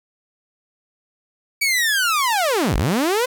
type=linear two-way sweep; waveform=sawtooth; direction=down then up; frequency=2300 to 34.99 to 520 Hz; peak=-13 dBFS; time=1.61-3.26 s; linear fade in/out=10 ms; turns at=2.76 s; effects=8-bit